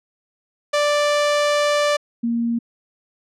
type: tone pair in turn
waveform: sawtooth / sine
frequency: 587.3 / 233.6 Hz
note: D5 / A#3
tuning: 0 / +4 cents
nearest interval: octave + major third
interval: 1596 cents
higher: first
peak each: -12 / -18 dBFS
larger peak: first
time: 0.73-1.97 / 2.23-2.59 s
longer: first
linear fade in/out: 10 ms
effects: low-pass 7000 Hz 12 dB/octave